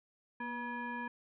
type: tone with frequency modulation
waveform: sine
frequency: 964 Hz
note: B5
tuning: 42 cents flat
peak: -37 dBFS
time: 0.4-1.08 s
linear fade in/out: 5 ms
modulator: 726 Hz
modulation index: 1.3
effects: none